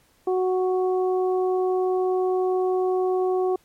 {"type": "harmonic tone", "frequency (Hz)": 370, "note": "F#4", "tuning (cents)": 0, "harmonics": [1, 2, 3], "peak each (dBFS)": [-20, -28, -36], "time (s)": [0.27, 3.56], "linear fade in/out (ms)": 5, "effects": ["pink hiss -61 dBFS RMS until 3.64 s", "MP3 64 kbps"]}